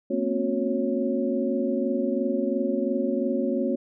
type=tone cluster; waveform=sine; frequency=226.7 / 249.8 / 272.5 / 363.5 / 551 Hz; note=A#3 / B3 / C#4 / F#4 / C#5; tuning=-48 / +20 / -29 / -31 / -11 cents; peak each=-29 dBFS; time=0.1-3.76 s; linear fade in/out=10 ms; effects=none